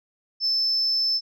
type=tone; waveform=sine; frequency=5274 Hz; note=E8; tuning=in tune; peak=-19 dBFS; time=0.4-1.21 s; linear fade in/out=50 ms; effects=tanh soft clip ceiling -16 dBFS